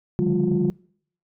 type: tone cluster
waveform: sine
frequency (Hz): 142.4 / 151.1 / 179.1 / 203.1 / 353.8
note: C#3 / D3 / F3 / G#3 / F4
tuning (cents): +47 / +50 / +44 / -38 / +23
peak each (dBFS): -30 / -26 / -22 / -23 / -22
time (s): 0.19-0.7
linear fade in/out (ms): 0
effects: noise-tail reverb RT60 0.6 s tail -26 dB re dry + tanh soft clip ceiling -11 dBFS